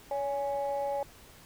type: tone pair together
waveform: sine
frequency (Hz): 564.4 / 830.6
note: C#5 / G#5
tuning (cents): +31 / 0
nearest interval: perfect fifth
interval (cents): 669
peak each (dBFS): -30 / -32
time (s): 0.11-1.03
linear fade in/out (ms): 2
effects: tanh soft clip ceiling -24 dBFS + pink hiss -54 dBFS RMS until 1.45 s